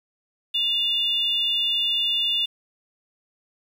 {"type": "tone pair together", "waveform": "sine", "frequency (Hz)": [2834, 3530], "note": ["F7", "A7"], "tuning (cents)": [25, 5], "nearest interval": "major third", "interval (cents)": 380, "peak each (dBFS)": -23, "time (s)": [0.54, 2.46], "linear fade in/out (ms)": 10, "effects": ["8-bit"]}